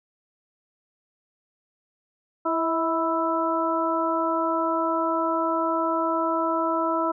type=harmonic tone with a mistuned harmonic; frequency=329.6 Hz; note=E4; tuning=in tune; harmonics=1 / 2 / 3 / 4; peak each=-27 / -27 / -27 / -27 dBFS; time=2.45-7.12 s; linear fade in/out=10 ms; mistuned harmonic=2; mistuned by=-32 cents; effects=none